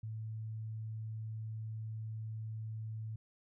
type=tone; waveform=sine; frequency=110 Hz; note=A2; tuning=in tune; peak=-39 dBFS; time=0.03-3.16 s; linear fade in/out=5 ms; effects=none